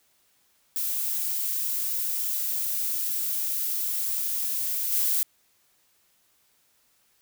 violet noise with level steps, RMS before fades -28 / -24 dBFS, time 0.76-5.23 s, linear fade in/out 0 ms, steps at 4.92 s, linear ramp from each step 2 ms, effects white hiss -66 dBFS RMS until 7.21 s

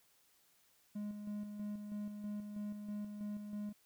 triangle tone with tremolo, 207.7 Hz, G#3, in tune, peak -37 dBFS, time 0.95-3.73 s, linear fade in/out 10 ms, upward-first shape square, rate 3.1 Hz, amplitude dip 45%, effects white hiss -71 dBFS RMS until 3.85 s

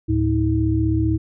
sine tone cluster, 74.3 / 109.9 / 318.7 Hz, D2 / A2 / D#4, +21 / -2 / +42 cents, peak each -22 / -20 / -20 dBFS, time 0.08-1.18 s, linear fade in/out 20 ms, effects none

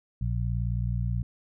harmonic tone, 58.7 Hz, A#1, 13 cents sharp, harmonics 1 / 2 / 3, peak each -29 / -28 / -36 dBFS, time 0.21-1.23 s, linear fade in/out 5 ms, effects none

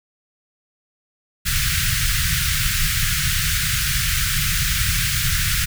pink band-stop noise, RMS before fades -20 dBFS, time 1.45-5.66 s, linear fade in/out 20 ms, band 160 to 1400 Hz, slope 48 dB/octave, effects none

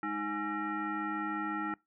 sine tone with frequency modulation, 833 Hz, G#5, 5 cents sharp, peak -32 dBFS, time 0.03-1.74 s, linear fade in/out 2 ms, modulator 520 Hz, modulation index 1.7, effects noise-tail reverb RT60 0.2 s tail -23 dB re dry

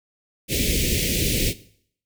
pink band-stop noise, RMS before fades -22 dBFS, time 0.48-1.54 s, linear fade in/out 50 ms, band 520 to 2100 Hz, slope 48 dB/octave, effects noise-tail reverb RT60 0.6 s tail -17 dB re dry

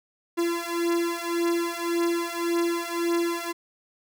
45% pulse beating tone pair, 340 / 341.8 Hz, F4 / F4, -46 / -37 cents, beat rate 1.8 Hz, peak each -27 dBFS, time 0.37-3.53 s, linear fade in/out 20 ms, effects none

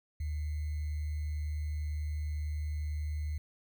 sine tone with sample-and-hold, 75.5 Hz, D2, 48 cents sharp, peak -32 dBFS, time 0.2-3.38 s, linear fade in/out 5 ms, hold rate 2100 Hz, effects none

